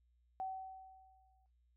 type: tone with exponential decay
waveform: sine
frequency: 760 Hz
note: F#5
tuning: 46 cents sharp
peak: -37 dBFS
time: 0.4-1.46 s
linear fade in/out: 0 ms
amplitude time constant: 230 ms
effects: noise-tail reverb RT60 0.2 s tail -18 dB re dry + added 60 Hz sine -70 dBFS peak until 1.76 s